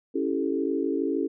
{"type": "chord", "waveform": "sine", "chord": "A dominant seventh", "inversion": "first", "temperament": "equal with one note detuned", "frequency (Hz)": [277.2, 329.6, 392, 438.7], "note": ["C#4", "E4", "G4", "A4"], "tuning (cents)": [0, 0, 0, -5], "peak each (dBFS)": [-28, -29, -30, -31], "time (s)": [0.14, 1.28], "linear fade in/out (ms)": 20, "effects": []}